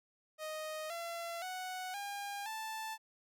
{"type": "tone with pitch steps", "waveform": "sawtooth", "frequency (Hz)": [622.3, 678.6, 740, 807, 880.1], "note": ["D#5", "F5", "F#5", "G#5", "A5"], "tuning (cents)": [0, -50, 0, -50, 0], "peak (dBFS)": -36, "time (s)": [0.38, 2.98], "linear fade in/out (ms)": 50, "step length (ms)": 520, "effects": []}